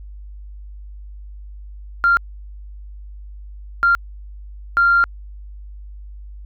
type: tone bursts at uneven times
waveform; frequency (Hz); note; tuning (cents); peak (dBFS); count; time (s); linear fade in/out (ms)
sine; 1389; F6; -10; -10; 3; 2.04-2.17 / 3.83-3.95 / 4.77-5.04; 0
effects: tanh soft clip ceiling -6 dBFS + added 50 Hz sine -33 dBFS peak until 6.45 s